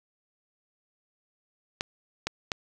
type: clicks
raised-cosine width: 0.2 ms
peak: -11 dBFS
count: 3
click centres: 1.809 / 2.27 / 2.518 s
effects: none